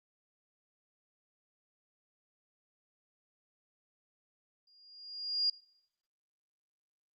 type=tone with exponential growth; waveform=sine; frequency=4832 Hz; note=D8; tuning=48 cents sharp; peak=-25 dBFS; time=4.67-5.5 s; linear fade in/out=5 ms; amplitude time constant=180 ms; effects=noise-tail reverb RT60 0.7 s tail -22 dB re dry + Opus 48 kbps